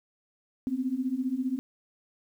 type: beating tone pair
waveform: sine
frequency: 249.2 / 264.2 Hz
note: B3 / C4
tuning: +16 / +17 cents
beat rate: 15 Hz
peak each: -31 / -29 dBFS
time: 0.67-1.59 s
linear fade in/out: 0 ms
effects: 10-bit